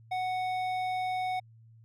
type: tone with hard clipping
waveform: sine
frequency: 740 Hz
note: F#5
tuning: in tune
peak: -31 dBFS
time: 0.11-1.4 s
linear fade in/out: 10 ms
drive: 10 dB
effects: added 113 Hz sine -53 dBFS peak until 1.84 s